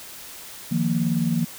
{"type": "chord", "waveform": "sine", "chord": "Eb suspended second", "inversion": "none", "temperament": "equal with one note detuned", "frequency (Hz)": [155.11, 174.61, 233.1], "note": ["Eb3", "F3", "Bb3"], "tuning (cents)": [-5, 0, 0], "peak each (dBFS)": [-25, -23, -23], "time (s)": [0.71, 1.45], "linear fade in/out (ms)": 10, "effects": ["tanh soft clip ceiling -10 dBFS", "white hiss -40 dBFS RMS until 1.58 s"]}